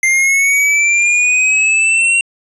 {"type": "linear sweep", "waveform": "square", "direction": "up", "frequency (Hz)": [2091, 2755], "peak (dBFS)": -10, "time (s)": [0.03, 2.21], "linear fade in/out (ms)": 2, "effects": ["resampled to 24000 Hz"]}